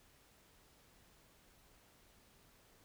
silence, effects pink hiss -67 dBFS RMS until 2.84 s

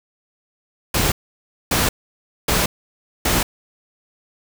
pink noise bursts, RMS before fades -18 dBFS, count 4, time 0.94-3.43 s, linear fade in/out 5 ms, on 180 ms, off 590 ms, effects none

